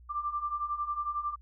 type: beating tone pair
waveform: sine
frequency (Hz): 1174.7 / 1185.7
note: D6 / D6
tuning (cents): 0 / +16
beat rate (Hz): 11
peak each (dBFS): -36 / -32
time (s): 0.09-1.36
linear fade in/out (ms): 20
effects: added 60 Hz sine -51 dBFS peak until 1.41 s